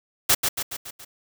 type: noise with echo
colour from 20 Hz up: white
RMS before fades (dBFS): -17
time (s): 0.29-0.35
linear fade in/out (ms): 10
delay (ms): 140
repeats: 5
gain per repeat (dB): -5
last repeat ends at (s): 1.05
effects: none